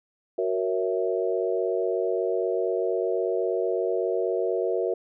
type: chord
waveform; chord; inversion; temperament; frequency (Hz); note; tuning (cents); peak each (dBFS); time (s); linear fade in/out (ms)
sine; F# dominant seventh; none; equal; 370 / 466.2 / 554.4 / 659.3; F#4 / A#4 / C#5 / E5; 0 / 0 / 0 / 0; -27 / -27 / -32 / -30; 0.38-4.94; 5
effects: none